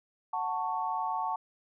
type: chord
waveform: sine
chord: F# minor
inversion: none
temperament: just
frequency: 740 / 888 / 1110 Hz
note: F#5 / A5 / C#6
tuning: 0 / +16 / +2 cents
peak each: -35 / -32 / -35 dBFS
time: 0.33-1.36 s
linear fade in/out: 5 ms
effects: none